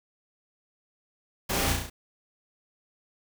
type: noise with echo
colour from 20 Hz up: pink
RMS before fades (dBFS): -29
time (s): 1.49-1.73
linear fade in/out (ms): 10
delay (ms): 34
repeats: 5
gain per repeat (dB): -3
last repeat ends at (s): 1.9
effects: none